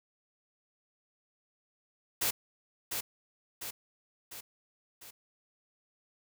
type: noise with echo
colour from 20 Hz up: white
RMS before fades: -30 dBFS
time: 2.21-2.31 s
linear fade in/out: 10 ms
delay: 700 ms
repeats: 4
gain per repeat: -5 dB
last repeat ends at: 5.11 s
effects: none